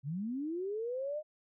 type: linear sweep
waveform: sine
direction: up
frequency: 127.7 to 622.3 Hz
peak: -34 dBFS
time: 0.03-1.23 s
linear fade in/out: 50 ms
effects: none